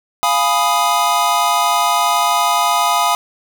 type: chord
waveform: square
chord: F half-diminished seventh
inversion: none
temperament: equal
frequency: 698.5 / 830.6 / 987.8 / 1244.5 Hz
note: F5 / Ab5 / Cb6 / Eb6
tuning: 0 / 0 / 0 / 0 cents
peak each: -20 / -20 / -19 / -18 dBFS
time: 0.23-3.15 s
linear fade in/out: 0 ms
effects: none